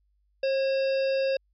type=harmonic tone with a mistuned harmonic; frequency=537 Hz; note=C5; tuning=45 cents sharp; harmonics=1 / 3 / 5 / 7 / 9 / 10; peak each=-23 / -40 / -37 / -45 / -41 / -51 dBFS; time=0.43-1.37 s; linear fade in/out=5 ms; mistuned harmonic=3; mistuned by=+32 cents; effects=added 50 Hz sine -66 dBFS peak until 1.53 s